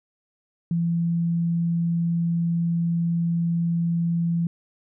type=tone; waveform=sine; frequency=169 Hz; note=E3; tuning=43 cents sharp; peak=-20 dBFS; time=0.71-4.47 s; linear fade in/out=2 ms; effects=none